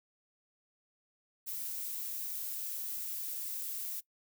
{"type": "noise", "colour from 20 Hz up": "violet", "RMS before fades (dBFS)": -39, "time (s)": [1.46, 4.01], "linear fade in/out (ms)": 20, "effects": ["noise-tail reverb RT60 0.1 s tail -20 dB re dry"]}